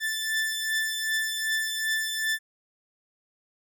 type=beating tone pair; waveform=sawtooth; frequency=1761 / 1763.6 Hz; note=A6 / A6; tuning=+1 / +4 cents; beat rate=2.6 Hz; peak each=-24 / -28 dBFS; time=0-2.39 s; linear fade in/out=50 ms; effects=none